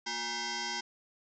sine tone with frequency modulation, 2005 Hz, B6, 26 cents sharp, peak -33 dBFS, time 0.06-0.81 s, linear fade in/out 10 ms, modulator 591 Hz, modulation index 6.9, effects none

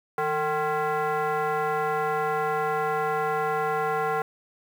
sine tone with frequency modulation, 160 Hz, D#3, 49 cents sharp, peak -22 dBFS, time 0.18-4.22 s, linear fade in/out 2 ms, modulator 610 Hz, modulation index 2.1, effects tanh soft clip ceiling -19 dBFS + 8-bit

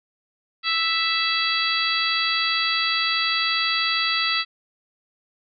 harmonic tone with a mistuned harmonic, 659.3 Hz, E5, in tune, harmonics 2 / 3 / 4 / 5 / 6 / 7, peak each -27 / -27 / -27 / -27 / -27 / -27 dBFS, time 0.63-4.45 s, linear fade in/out 50 ms, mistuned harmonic 5, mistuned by +18 cents, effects none

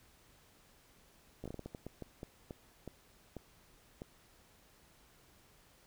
slowing click train, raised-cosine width 2 ms, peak -30 dBFS, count 15, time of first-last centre 1.44-4.019 s, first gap 16 ms, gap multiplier 1.33, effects pink hiss -65 dBFS RMS until 5.86 s

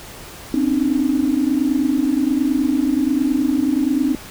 sine tone cluster, 257.1 / 278.4 / 307.2 Hz, C4 / C#4 / D#4, -30 / +8 / -22 cents, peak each -19 dBFS, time 0.54-4.15 s, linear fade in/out 2 ms, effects tanh soft clip ceiling -5 dBFS + pink hiss -37 dBFS RMS until 4.3 s

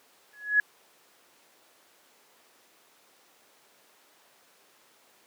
sine tone with exponential growth, 1685 Hz, G#6, 25 cents sharp, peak -15 dBFS, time 0.33-0.6 s, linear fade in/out 2 ms, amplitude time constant 57 ms, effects pink hiss -60 dBFS RMS until 5.26 s + high-pass 400 Hz 12 dB/octave

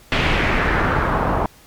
pink noise with low-pass filter sweep, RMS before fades -18 dBFS, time 0.12-1.46 s, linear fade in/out 0 ms, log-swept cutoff 2900 to 950 Hz, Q 2, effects pink hiss -48 dBFS RMS until 1.66 s + MP3 96 kbps

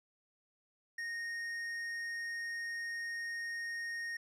sine tone with tanh clipping, 1856 Hz, A#6, 8 cents flat, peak -39 dBFS, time 0.98-4.17 s, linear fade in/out 5 ms, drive 9 dB, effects none

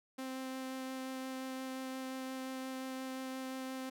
sawtooth tone with vibrato, 261.6 Hz, C4, in tune, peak -36 dBFS, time 0.18-3.9 s, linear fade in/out 10 ms, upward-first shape sine, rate 5.7 Hz, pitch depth 8 cents each way, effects none

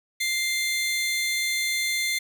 sawtooth tone pair together, 2093 / 3520 Hz, C7 / A7, 0 / 0 cents, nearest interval major sixth, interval 900 cents, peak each -21 / -28 dBFS, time 0.2-2.19 s, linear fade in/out 10 ms, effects none

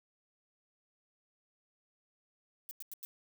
violet noise bursts, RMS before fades -44 dBFS, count 4, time 2.69-3.05 s, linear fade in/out 0 ms, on 21 ms, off 92 ms, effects none

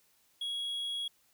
triangle tone, 3322 Hz, G#7, in tune, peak -32 dBFS, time 0.41-1.08 s, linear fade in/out 5 ms, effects white hiss -69 dBFS RMS until 1.33 s

